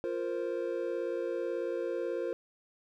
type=chord; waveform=triangle; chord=F suspended fourth; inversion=none; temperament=just; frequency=349.2 / 465.6 / 523.8 Hz; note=F4 / Bb4 / C5; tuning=0 / -2 / +2 cents; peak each=-34 dBFS; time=0.04-2.33 s; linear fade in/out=0 ms; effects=none